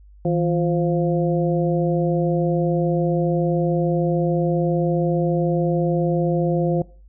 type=harmonic tone with a mistuned harmonic; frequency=174.61 Hz; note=F3; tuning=in tune; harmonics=1 / 2 / 3 / 4; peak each=-20 / -23 / -24 / -29 dBFS; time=0.25-6.82 s; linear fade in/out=2 ms; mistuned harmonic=1; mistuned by=-120 cents; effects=noise-tail reverb RT60 0.4 s tail -20 dB re dry + added 50 Hz sine -44 dBFS peak until 7.08 s